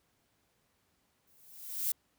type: noise with exponential growth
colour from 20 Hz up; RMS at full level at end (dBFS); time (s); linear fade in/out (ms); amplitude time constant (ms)
violet; -29; 1.27-1.92; 5; 140
effects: pink hiss -74 dBFS RMS until 2.18 s + high-pass 60 Hz 12 dB/octave